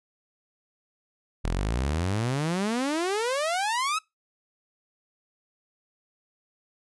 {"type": "exponential sweep", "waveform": "sawtooth", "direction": "up", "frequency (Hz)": [38.89, 1318.5], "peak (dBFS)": -21, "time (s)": [1.44, 3.99], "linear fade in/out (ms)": 10, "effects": ["noise-tail reverb RT60 0.2 s tail -24 dB re dry", "resampled to 24000 Hz"]}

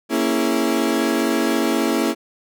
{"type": "chord", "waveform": "35% pulse", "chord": "A# half-diminished seventh", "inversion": "none", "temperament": "equal with one note detuned", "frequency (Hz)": [233.1, 277.2, 332.1, 415.3], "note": ["A#3", "C#4", "E4", "G#4"], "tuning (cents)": [0, 0, 13, 0], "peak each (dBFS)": [-21, -21, -20, -24], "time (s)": [0.09, 2.15], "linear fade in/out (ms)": 50, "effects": []}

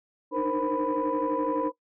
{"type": "tone cluster", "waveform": "sine", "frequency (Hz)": [299.2, 311, 470.4, 524, 992], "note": ["D4", "D#4", "A#4", "C5", "B5"], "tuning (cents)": [32, -1, 16, 2, 7], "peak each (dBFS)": -30, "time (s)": [0.31, 1.72], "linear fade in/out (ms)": 50, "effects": ["noise-tail reverb RT60 0.1 s tail -17 dB re dry", "tanh soft clip ceiling -18 dBFS"]}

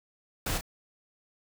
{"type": "noise with echo", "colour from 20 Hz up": "pink", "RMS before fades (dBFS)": -31, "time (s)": [0.46, 0.58], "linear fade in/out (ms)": 5, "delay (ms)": 31, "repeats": 1, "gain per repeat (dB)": -6, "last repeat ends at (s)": 0.611, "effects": []}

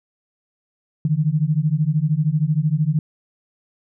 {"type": "beating tone pair", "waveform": "sine", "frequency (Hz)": [146.83, 159.83], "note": ["D3", "D#3"], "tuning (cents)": [0, 47], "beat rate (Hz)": 13, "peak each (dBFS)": -19, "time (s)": [1.05, 2.99], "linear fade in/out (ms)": 2, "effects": []}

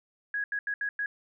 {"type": "tone bursts at uneven times", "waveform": "sine", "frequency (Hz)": 1661.2, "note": "G#6", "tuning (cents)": 0, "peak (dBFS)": -28, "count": 5, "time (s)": [[0.34, 0.44], [0.52, 0.59], [0.67, 0.74], [0.81, 0.89], [0.99, 1.06]], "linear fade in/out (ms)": 2, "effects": []}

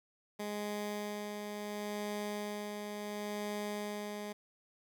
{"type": "tone with tremolo", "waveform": "15% pulse", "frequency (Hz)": 207.7, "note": "G#3", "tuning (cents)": 0, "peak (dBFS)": -30, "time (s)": [0.39, 4.33], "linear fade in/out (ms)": 10, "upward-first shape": "sine", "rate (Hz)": 0.71, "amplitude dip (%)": 35, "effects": ["12-bit"]}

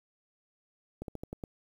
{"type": "slowing click train", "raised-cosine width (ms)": 2, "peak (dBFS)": -25, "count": 6, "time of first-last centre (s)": [1.02, 1.438], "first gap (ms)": 62, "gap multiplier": 1.15, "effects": ["9-bit"]}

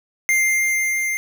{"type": "tone with level ramp", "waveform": "square", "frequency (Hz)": 2101, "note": "C7", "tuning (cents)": 7, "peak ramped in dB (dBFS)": [-15, -21], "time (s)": [0.29, 1.17], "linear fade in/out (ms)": 0, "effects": []}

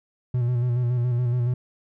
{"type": "tone with vibrato", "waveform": "triangle", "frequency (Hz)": 122.2, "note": "B2", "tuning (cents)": -18, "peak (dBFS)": -18, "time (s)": [0.34, 1.54], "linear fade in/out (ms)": 5, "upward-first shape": "square", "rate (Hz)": 7.1, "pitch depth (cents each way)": 37, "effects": []}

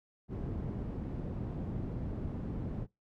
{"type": "low-pass noise", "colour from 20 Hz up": "white", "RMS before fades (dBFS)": -38, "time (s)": [0.28, 2.87], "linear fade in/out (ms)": 50, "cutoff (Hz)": 210, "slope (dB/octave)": 12, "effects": ["noise-tail reverb RT60 0.2 s tail -22 dB re dry"]}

